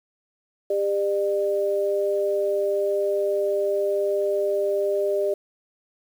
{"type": "tone pair together", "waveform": "sine", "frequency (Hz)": [399.4, 600.8], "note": ["G4", "D5"], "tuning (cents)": [32, 39], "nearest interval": "perfect fifth", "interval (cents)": 707, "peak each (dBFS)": [-23, -23], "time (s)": [0.7, 5.34], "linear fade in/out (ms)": 5, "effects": ["8-bit"]}